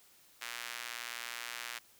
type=tone with high-pass filter; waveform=sawtooth; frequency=118.9 Hz; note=A#2; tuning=35 cents sharp; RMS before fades=-43 dBFS; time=0.41-1.79 s; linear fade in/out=10 ms; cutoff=1800 Hz; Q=1.1; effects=white hiss -63 dBFS RMS until 1.99 s